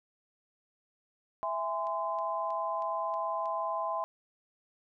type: chord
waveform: sine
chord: E augmented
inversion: none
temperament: just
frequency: 659.3 / 824.1 / 1030.1 Hz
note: E5 / G#5 / B#5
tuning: 0 / -14 / -27 cents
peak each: -35 / -37 / -33 dBFS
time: 1.43-4.04 s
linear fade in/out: 0 ms
type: click train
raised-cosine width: 0.2 ms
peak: -38 dBFS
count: 6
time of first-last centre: 1.87-3.457 s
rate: 3.15 Hz
effects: none